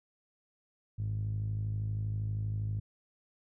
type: tone with low-pass filter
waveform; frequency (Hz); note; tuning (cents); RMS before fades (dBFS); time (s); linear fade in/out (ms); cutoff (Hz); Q
5% pulse; 52.6; G#1; +23; -34; 0.98-2.8; 10; 110; 5.1
effects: none